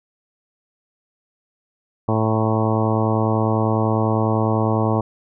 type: harmonic tone with a mistuned harmonic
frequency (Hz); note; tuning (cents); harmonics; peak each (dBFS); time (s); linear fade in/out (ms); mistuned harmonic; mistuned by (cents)
110; A2; 0; 1 / 2 / 3 / 4 / 5 / 6 / 7 / 8 / 9 / 10; -20 / -23 / -25 / -26 / -27 / -28 / -28 / -29 / -30 / -30; 2.08-5.01; 5; 8; +31
effects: none